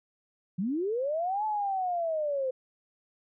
sine linear two-way sweep, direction up then down, 167.4 to 870 to 508 Hz, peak -27 dBFS, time 0.58-2.51 s, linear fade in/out 10 ms, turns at 1.45 s, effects none

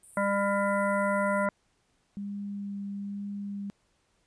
white high-pass noise, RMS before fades -45 dBFS, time 0.03-1.46 s, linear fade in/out 5 ms, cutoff 8400 Hz, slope 96 dB/octave
harmonic tone, 200 Hz, G3, 35 cents sharp, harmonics 1 / 3 / 5 / 7 / 9 / 10, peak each -30 / -28 / -31 / -32 / -44 / -38 dBFS, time 0.17-1.49 s, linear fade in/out 2 ms
sine tone with vibrato, 201 Hz, G3, 44 cents sharp, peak -33 dBFS, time 2.17-3.7 s, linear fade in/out 0 ms, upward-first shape sine, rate 1.1 Hz, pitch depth 9 cents each way
effects pink hiss -71 dBFS RMS until 4.26 s + resampled to 22050 Hz

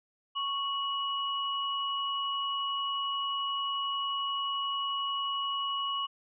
sine tone pair together, 1108.7 / 2920 Hz, C#6 / F#7, 0 / -24 cents, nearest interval octave + perfect fourth, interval 1676 cents, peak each -32 / -33 dBFS, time 0.35-6.07 s, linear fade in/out 20 ms, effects none

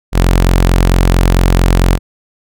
sawtooth tone, 44.46 Hz, F1, 32 cents sharp, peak -3 dBFS, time 0.12-1.99 s, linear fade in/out 50 ms, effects none

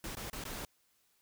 pink noise with dropouts, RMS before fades -42 dBFS, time 0.04-0.65 s, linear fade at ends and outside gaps 1 ms, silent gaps 0.152-0.169 / 0.299-0.33 / 0.439-0.452 s, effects white hiss -73 dBFS RMS until 1.21 s

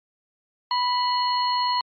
harmonic tone with a mistuned harmonic, 987.8 Hz, B5, in tune, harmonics 1 / 2 / 3 / 4, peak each -21 / -36 / -34 / -27 dBFS, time 0.71-1.81 s, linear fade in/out 2 ms, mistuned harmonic 4, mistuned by +140 cents, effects MP3 32 kbps

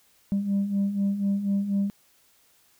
sine beating tone pair, 196 / 200.1 Hz, G3 / G3, 0 / +36 cents, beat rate 4.1 Hz, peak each -28 / -22 dBFS, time 0.32-1.9 s, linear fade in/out 0 ms, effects tanh soft clip ceiling -19 dBFS + white hiss -62 dBFS RMS until 2.79 s

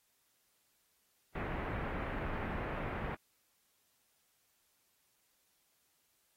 pink low-pass noise, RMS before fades -39 dBFS, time 1.35-3.15 s, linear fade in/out 5 ms, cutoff 2100 Hz, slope 24 dB/octave, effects white hiss -75 dBFS RMS until 6.36 s + AAC 48 kbps

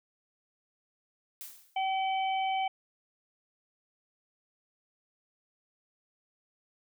blue noise with exponential decay, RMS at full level -41 dBFS, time 1.41-1.87 s, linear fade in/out 0 ms, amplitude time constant 100 ms
harmonic tone, 766 Hz, G5, 40 cents flat, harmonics 1 / 3 / 4, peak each -28 / -38 / -40 dBFS, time 1.76-2.68 s, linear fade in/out 5 ms
effects none

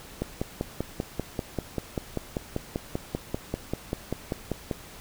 click train, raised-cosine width 2 ms, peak -14 dBFS, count 24, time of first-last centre 0.22-4.712 s, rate 5.12 Hz, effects pink hiss -46 dBFS RMS until 5 s

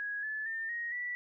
sine tone with pitch steps, 1661.2 / 1730.7 / 1803.2 / 1878.7 / 1957.3 Hz, G#6 / A6 / A6 / A#6 / B6, 0 / -29 / +42 / +13 / -16 cents, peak -34 dBFS, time 0-1.15 s, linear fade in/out 0 ms, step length 230 ms, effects none

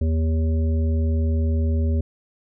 harmonic tone, 80 Hz, D#2, 49 cents sharp, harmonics 1 / 3 / 5 / 7, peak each -18 / -28 / -34 / -37 dBFS, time 0.01-2.01 s, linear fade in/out 5 ms, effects none

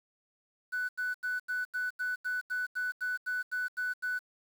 triangle tone bursts, 1491 Hz, F#6, 13 cents sharp, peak -27 dBFS, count 14, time 0.72-4.192 s, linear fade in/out 20 ms, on 170 ms, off 84 ms, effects tanh soft clip ceiling -27 dBFS + 9-bit

